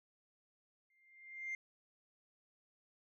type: tone with exponential growth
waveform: sine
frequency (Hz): 2103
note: C7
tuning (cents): +8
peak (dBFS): -35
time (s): 0.9-1.55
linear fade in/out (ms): 2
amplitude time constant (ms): 140
effects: tanh soft clip ceiling -36 dBFS